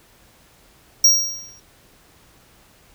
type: tone with exponential decay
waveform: square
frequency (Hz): 5640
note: F8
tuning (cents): +16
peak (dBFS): -8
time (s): 1.04-1.6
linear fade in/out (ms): 5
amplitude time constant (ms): 120
effects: pink hiss -53 dBFS RMS until 2.94 s